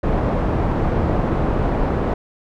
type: low-pass noise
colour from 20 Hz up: pink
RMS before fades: -19 dBFS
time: 0.03-2.14 s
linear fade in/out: 5 ms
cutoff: 850 Hz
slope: 12 dB/octave
effects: none